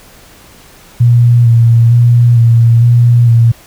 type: tone with vibrato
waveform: sine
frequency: 118 Hz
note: A#2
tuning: 22 cents sharp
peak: -3 dBFS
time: 1-3.52 s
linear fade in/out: 10 ms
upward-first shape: square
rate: 1.1 Hz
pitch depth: 25 cents each way
effects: pink hiss -39 dBFS RMS until 3.66 s